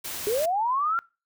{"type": "noise", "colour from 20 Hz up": "white", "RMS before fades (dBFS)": -34, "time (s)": [0.04, 0.46], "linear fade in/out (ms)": 10}
{"type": "linear sweep", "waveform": "sine", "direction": "up", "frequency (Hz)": [399.2, 1396.9], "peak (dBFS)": -22, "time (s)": [0.27, 0.99], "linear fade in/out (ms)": 0}
{"effects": ["noise-tail reverb RT60 0.3 s tail -24 dB re dry"]}